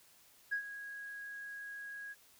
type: tone with ADSR envelope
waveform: sine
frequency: 1651 Hz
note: G#6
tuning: 11 cents flat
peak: -30 dBFS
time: 0.51-2.15 s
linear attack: 19 ms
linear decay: 89 ms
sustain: -13 dB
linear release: 35 ms
effects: tanh soft clip ceiling -27 dBFS + white hiss -64 dBFS RMS until 2.39 s